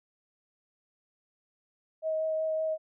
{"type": "tone with vibrato", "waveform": "sine", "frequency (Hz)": 633, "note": "D#5", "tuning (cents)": 30, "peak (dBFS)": -27, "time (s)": [2.02, 2.78], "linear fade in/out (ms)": 50, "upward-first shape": "sine", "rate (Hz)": 5.3, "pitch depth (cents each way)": 9, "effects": []}